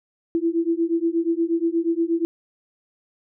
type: beating tone pair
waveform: sine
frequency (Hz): 329.6 / 338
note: E4 / E4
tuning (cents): 0 / +43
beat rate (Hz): 8.4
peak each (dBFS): -22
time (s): 0.35-2.25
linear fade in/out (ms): 0
effects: none